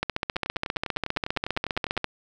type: two click trains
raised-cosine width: 0.3 ms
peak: -14 / -9 dBFS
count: 17 / 31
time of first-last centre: 0.36-1.968 / 0.03-2.043 s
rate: 9.95 / 14.9 Hz
effects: none